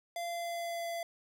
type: tone with pitch glide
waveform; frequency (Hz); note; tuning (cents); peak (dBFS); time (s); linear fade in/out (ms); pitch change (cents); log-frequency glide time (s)
square; 688 to 678.5; F5 to E5; -26 to +50; -36; 0.16-1.03; 2; -24; 0.26-0.88
effects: none